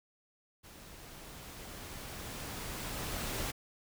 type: noise with level ramp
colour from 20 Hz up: pink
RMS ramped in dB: -53 to -36 dBFS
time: 0.63-3.52 s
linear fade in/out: 20 ms
effects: none